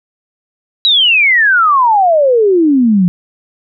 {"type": "exponential sweep", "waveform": "sine", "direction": "down", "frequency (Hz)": [3951, 171.8], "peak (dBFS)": -6, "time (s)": [0.85, 3.08], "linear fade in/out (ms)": 0, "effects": []}